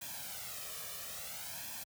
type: noise with flanger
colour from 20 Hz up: white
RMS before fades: -44 dBFS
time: 0.01-1.84 s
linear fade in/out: 10 ms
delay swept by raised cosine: 1.2 to 1.7 ms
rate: 0.59 Hz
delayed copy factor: +0.75
effects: high-pass 60 Hz 12 dB/octave